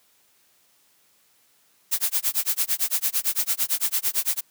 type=noise with tremolo; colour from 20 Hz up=blue; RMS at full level=-21 dBFS; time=1.91-4.41 s; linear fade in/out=20 ms; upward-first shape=sine; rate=8.9 Hz; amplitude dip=100%; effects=white hiss -62 dBFS RMS until 4.5 s + high-pass 100 Hz 12 dB/octave